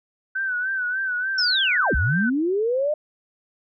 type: tone with vibrato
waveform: sine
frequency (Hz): 1515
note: F#6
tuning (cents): +40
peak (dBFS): -22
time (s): 0.35-2.3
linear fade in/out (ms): 10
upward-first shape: sine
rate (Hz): 3.4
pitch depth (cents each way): 71
type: linear two-way sweep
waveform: sine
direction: down then up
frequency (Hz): 5500 to 52.9 to 617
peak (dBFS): -19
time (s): 1.38-2.94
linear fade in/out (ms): 5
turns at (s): 1.95
effects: none